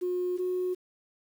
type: tone pair in turn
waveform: sine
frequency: 360 / 364.6 Hz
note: F#4 / F#4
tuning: -47 / -25 cents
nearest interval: unison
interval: 22 cents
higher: second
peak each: -26 dBFS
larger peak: neither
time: 0.01-0.38 / 0.38-0.75 s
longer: neither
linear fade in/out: 20 ms
effects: tanh soft clip ceiling -22 dBFS + 9-bit

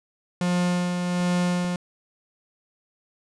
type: tone with tremolo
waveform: 45% pulse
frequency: 177.6 Hz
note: F3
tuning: 29 cents sharp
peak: -20 dBFS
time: 0.41-1.76 s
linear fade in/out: 2 ms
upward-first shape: sine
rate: 1.3 Hz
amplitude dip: 40%
type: clicks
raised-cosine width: 2 ms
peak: -32 / -27 dBFS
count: 2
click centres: 1.204 / 1.647 s
effects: resampled to 22050 Hz

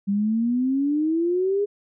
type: exponential sweep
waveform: sine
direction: up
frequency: 196 to 415.3 Hz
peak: -19 dBFS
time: 0.07-1.66 s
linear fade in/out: 20 ms
effects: none

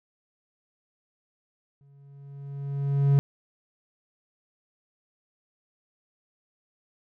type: tone with exponential growth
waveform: triangle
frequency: 140 Hz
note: C#3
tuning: 18 cents sharp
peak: -13 dBFS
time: 1.81-3.19 s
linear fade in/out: 0 ms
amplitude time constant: 300 ms
effects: none

